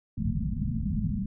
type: low-pass noise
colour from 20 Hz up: white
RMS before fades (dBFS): -29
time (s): 0.17-1.26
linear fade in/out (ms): 5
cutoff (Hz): 230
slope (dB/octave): 96
effects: none